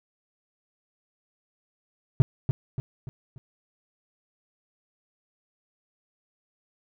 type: tone with echo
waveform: triangle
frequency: 130.81 Hz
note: C3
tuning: in tune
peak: -10 dBFS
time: 2.2-2.22 s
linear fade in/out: 0 ms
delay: 290 ms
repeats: 4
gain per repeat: -7 dB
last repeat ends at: 3.38 s
effects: none